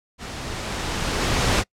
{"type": "noise with level ramp", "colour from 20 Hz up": "pink", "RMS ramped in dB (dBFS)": [-34, -18], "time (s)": [0.18, 1.64], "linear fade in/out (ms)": 50, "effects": ["noise-tail reverb RT60 0.1 s tail -25 dB re dry", "low-pass 7000 Hz 12 dB/octave"]}